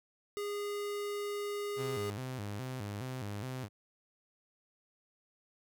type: tone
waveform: square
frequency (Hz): 410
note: G#4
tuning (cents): -22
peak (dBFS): -36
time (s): 0.37-2.1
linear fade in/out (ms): 0
type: tone with vibrato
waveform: sawtooth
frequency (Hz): 115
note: A#2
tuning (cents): -23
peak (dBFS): -34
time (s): 1.76-3.69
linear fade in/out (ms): 50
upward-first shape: square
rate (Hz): 2.4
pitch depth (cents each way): 200
effects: none